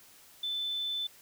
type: tone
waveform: sine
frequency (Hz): 3520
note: A7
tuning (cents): 0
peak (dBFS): -31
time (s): 0.43-1.07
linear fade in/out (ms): 5
effects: white hiss -57 dBFS RMS until 1.21 s